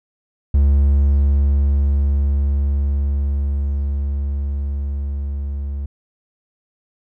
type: tone with level ramp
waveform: triangle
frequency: 70.3 Hz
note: C#2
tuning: 25 cents sharp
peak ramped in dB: -8 to -20 dBFS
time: 0.54-5.86 s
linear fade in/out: 5 ms
effects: none